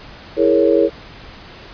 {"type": "chord", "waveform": "sine", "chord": "A# half-diminished seventh", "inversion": "second", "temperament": "equal", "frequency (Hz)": [329.6, 415.3, 466.2, 554.4], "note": ["E4", "G#4", "A#4", "C#5"], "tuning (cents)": [0, 0, 0, 0], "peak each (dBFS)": -16, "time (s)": [0.36, 0.9], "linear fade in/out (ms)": 50, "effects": ["pink hiss -38 dBFS RMS until 1.73 s", "resampled to 11025 Hz"]}